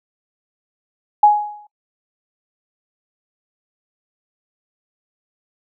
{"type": "tone with exponential decay", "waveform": "sine", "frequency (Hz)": 835, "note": "G#5", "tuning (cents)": 9, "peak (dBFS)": -4, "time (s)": [1.23, 1.67], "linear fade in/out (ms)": 5, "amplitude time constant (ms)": 94, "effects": ["noise-tail reverb RT60 0.1 s tail -22 dB re dry"]}